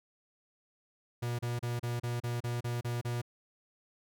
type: tone bursts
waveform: 45% pulse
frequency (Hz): 119.9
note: A#2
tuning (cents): +49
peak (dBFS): -32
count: 10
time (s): 1.22-3.217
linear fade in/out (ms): 10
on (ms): 170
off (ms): 33
effects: none